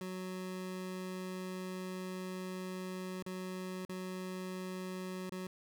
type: tone with dropouts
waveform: 25% pulse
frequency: 185 Hz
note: F#3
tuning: in tune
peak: -36 dBFS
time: 0.01-5.47 s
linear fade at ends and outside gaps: 2 ms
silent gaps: 3.226-3.263 / 3.851-3.893 / 5.295-5.32 s
effects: none